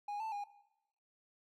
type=tone with pitch steps; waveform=triangle; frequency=823 / 884 / 816 Hz; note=G#5 / A5 / G#5; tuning=-16 / +8 / -31 cents; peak=-36 dBFS; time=0.08-0.44 s; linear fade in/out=5 ms; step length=120 ms; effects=noise-tail reverb RT60 0.9 s tail -18 dB re dry